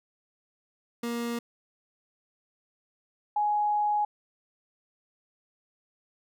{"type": "tone pair in turn", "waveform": ["30% pulse", "sine"], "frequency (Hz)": [235.8, 835.2], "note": ["A#3", "G#5"], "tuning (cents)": [20, 10], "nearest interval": "octave + minor seventh", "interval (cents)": 2190, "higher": "second", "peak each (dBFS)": [-27, -23], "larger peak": "second", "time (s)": [[1.03, 1.39], [3.36, 4.05]], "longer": "second", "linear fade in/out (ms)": 5, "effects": []}